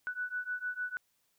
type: beating tone pair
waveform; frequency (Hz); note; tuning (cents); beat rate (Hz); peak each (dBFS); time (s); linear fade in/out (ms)
sine; 1480 / 1486.6; F#6 / F#6; 0 / +8; 6.6; -38 / -37; 0.07-0.97; 0
effects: white hiss -75 dBFS RMS until 1.38 s